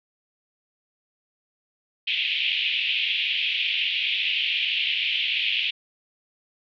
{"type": "band-pass noise", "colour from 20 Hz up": "white", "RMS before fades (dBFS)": -25, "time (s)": [2.07, 5.71], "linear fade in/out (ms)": 10, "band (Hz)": [2400, 3300], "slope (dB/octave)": 48, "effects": []}